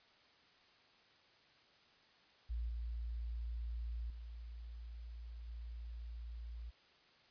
sine tone with level steps, 57.7 Hz, A#1, 17 cents flat, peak -37 / -39 / -46 / -44 dBFS, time 2.49-6.71 s, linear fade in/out 20 ms, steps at 2.69 / 4.1 / 5.48 s, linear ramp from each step 2 ms, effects white hiss -67 dBFS RMS until 7.3 s + resampled to 11025 Hz

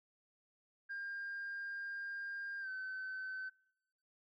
sine tone with pitch glide, 1604 to 1527.1 Hz, G6 to G6, +39 to -46 cents, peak -39 dBFS, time 0.89-3.5 s, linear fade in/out 20 ms, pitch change -85 cents, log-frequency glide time 2.6-2.69 s, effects noise-tail reverb RT60 0.9 s tail -25 dB re dry + tanh soft clip ceiling -38 dBFS

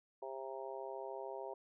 harmonic tone, 133.4 Hz, C3, 34 cents sharp, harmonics 3 / 4 / 5 / 6 / 7, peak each -47 / -48 / -48 / -52 / -50 dBFS, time 0.22-1.54 s, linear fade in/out 5 ms, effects none

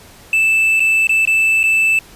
triangle tone with dropouts, 2639 Hz, E7, 1 cent sharp, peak -9 dBFS, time 0.33-1.99 s, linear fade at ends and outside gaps 2 ms, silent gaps 0.797-0.803 / 1.071-1.093 / 1.253-1.274 / 1.632-1.638 s, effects pink hiss -42 dBFS RMS until 2.15 s + resampled to 32000 Hz

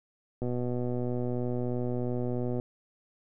click train, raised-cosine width 2 ms, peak -20 dBFS, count 269, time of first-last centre 0.42-2.599 s, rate 123 Hz, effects none

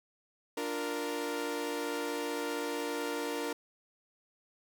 sawtooth chord, Bb major, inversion first, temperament equal, 293.7 / 349.2 / 466.2 Hz, D4 / F4 / Bb4, 0 / 0 / 0 cents, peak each -34 / -37 / -32 dBFS, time 0.57-3.53 s, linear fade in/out 5 ms, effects none

